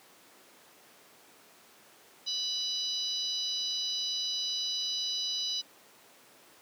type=harmonic tone; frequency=987.8 Hz; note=B5; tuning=in tune; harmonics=3 / 4 / 5 / 6; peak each=-38 / -33 / -36 / -42 dBFS; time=2.26-5.62 s; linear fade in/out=20 ms; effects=pink hiss -57 dBFS RMS until 6.61 s + high-pass 300 Hz 12 dB/octave